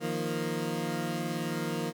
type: chord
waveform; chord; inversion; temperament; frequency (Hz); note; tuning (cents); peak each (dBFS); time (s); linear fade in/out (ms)
20% pulse; Eb suspended second; none; equal; 155.56 / 174.61 / 233.1; Eb3 / F3 / Bb3; 0 / 0 / 0; -30; 0-1.93; 50
effects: none